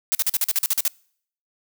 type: noise bursts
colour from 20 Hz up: blue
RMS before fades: -20 dBFS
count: 11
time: 0.12-0.879 s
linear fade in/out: 0 ms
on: 29 ms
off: 44 ms
effects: noise-tail reverb RT60 0.6 s tail -26 dB re dry